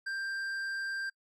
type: tone with tanh clipping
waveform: sine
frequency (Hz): 1582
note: G6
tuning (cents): +15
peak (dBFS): -35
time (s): 0.06-1.1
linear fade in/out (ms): 10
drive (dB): 9
effects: noise-tail reverb RT60 0.1 s tail -26 dB re dry